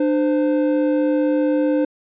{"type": "tone pair together", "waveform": "triangle", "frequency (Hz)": [299.4, 517.5], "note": ["D4", "C5"], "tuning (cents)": [33, -19], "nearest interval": "major sixth", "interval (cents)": 948, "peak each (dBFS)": [-15, -18], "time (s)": [0, 1.85], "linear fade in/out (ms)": 5, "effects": ["resampled to 8000 Hz"]}